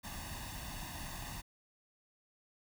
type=noise with comb filter; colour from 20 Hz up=pink; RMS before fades=-44 dBFS; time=0.03-1.42 s; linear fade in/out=20 ms; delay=1.1 ms; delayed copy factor=+0.8; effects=none